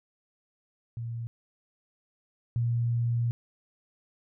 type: tone pair in turn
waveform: sine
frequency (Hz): 116.54 / 118.17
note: A#2 / A#2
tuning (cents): 0 / +24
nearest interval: unison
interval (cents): 24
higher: second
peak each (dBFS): -32 / -24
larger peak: second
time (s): 0.97-1.27 / 2.56-3.31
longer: second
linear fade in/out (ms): 0
effects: none